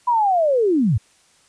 sine linear sweep, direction down, 997 to 87.31 Hz, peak -14 dBFS, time 0.07-0.98 s, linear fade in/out 10 ms, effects white hiss -56 dBFS RMS until 1.48 s + resampled to 22050 Hz

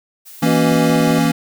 blue noise, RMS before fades -38 dBFS, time 0.25-0.59 s, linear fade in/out 20 ms
square chord, A# diminished, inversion second, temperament equal, 164.81 / 233.1 / 277.2 Hz, E3 / A#3 / C#4, 0 / 0 / 0 cents, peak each -18 dBFS, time 0.42-1.32 s, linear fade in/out 10 ms
harmonic tone, 123.47 Hz, B2, in tune, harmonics 3 / 4 / 5, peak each -24 / -24 / -24 dBFS, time 0.45-1.2 s, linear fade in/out 20 ms
clicks, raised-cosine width 2 ms, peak -21 dBFS, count 9, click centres 0.718 / 0.76 / 0.902 / 0.959 / 1.008 / 1.075 / 1.107 / 1.187 / 1.255 s
effects none

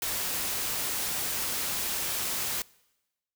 white noise, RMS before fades -31 dBFS, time 0.02-2.62 s, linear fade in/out 2 ms, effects noise-tail reverb RT60 1.0 s tail -24 dB re dry

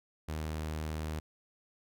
sawtooth tone, 77.78 Hz, D#2, in tune, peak -31 dBFS, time 0.28-1.2 s, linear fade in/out 10 ms, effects none

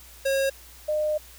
square / sine tone pair in turn, 543 / 608.5 Hz, C#5 / D#5, -36 / -39 cents, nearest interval major second, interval 197 cents, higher second, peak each -22 dBFS, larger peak neither, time 0.25-0.5 / 0.88-1.18 s, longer second, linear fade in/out 10 ms, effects added 60 Hz sine -50 dBFS peak until 1.38 s + white hiss -49 dBFS RMS until 1.38 s

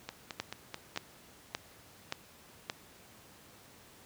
two click trains, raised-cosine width 0.2 ms, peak -16 / -21 dBFS, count 5 / 5, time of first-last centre 0.4-2.699 / 0.09-0.961 s, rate 1.74 / 4.59 Hz, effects pink hiss -57 dBFS RMS until 4.05 s + high-pass 80 Hz 12 dB/octave

